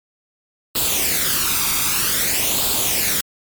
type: noise with flanger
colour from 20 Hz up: white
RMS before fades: -19 dBFS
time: 0.75-3.21 s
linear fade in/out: 5 ms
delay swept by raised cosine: 0.25 to 0.85 ms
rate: 0.52 Hz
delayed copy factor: +0.6
effects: MP3 96 kbps